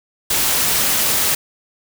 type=noise; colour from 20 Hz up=white; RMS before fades=-17 dBFS; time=0.3-1.35 s; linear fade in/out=5 ms; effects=none